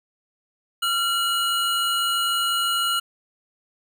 square tone pair together, 1373 / 2909 Hz, F6 / F#7, -30 / -30 cents, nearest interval octave + minor second, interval 1300 cents, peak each -24 dBFS, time 0.82-3 s, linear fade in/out 10 ms, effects none

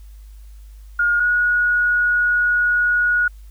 sine tone pair in turn, 1425 / 1453.3 Hz, F6 / F#6, +34 / -31 cents, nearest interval unison, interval 35 cents, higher second, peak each -14 dBFS, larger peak neither, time 0.99-1.2 / 1.2-3.28 s, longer second, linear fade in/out 5 ms, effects added 51 Hz sine -37 dBFS peak until 3.5 s + white hiss -58 dBFS RMS until 3.5 s

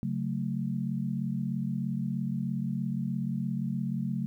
sine chord, F# minor, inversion second, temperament just, 138.75 / 185 / 222 Hz, C#3 / F#3 / A3, +2 / 0 / +16 cents, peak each -33 dBFS, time 0.03-4.26 s, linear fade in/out 0 ms, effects 11-bit

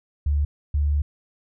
sine tone pair in turn, 72.7 / 72.99 Hz, D2 / D2, -17 / -10 cents, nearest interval unison, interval 7 cents, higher second, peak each -18 dBFS, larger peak neither, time 0.26-0.45 / 0.74-1.02 s, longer second, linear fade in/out 5 ms, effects none

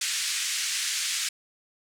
white band-pass noise, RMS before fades -29 dBFS, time 0.01-1.29 s, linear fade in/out 5 ms, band 1700 to 8400 Hz, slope 24 dB/octave, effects none

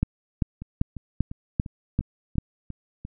two click trains, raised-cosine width 5 ms, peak -9 / -23 dBFS, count 7 / 8, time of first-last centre 0.03-2.383 / 0.62-3.051 s, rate 2.55 / 2.88 Hz, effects none

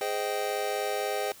square chord, Ab major seventh, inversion none, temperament just, 415.3 / 519.1 / 623 / 778.7 Hz, Ab4 / C5 / Eb5 / G5, 0 / -14 / +2 / -12 cents, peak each -34 / -35 / -36 / -34 dBFS, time 0.01-1.32 s, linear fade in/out 2 ms, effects white hiss -51 dBFS RMS until 1.4 s

